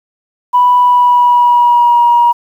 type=tone with pitch glide; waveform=sine; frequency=986 to 953.5 Hz; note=B5 to A#5; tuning=-3 to +39 cents; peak=-4 dBFS; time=0.53-2.33 s; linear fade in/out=20 ms; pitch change=-58 cents; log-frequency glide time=0.78-2.02 s; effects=tanh soft clip ceiling 0 dBFS + 7-bit